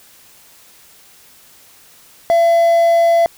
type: tone with quantisation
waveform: triangle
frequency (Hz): 675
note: E5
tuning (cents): +41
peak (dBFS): -7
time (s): 2.3-3.26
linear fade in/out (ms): 0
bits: 6
effects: white hiss -46 dBFS RMS until 3.37 s